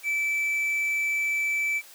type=tone; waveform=triangle; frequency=2317 Hz; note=D7; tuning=24 cents flat; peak=-22 dBFS; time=0.03-1.82 s; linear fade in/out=50 ms; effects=white hiss -49 dBFS RMS until 1.94 s + high-pass 400 Hz 12 dB/octave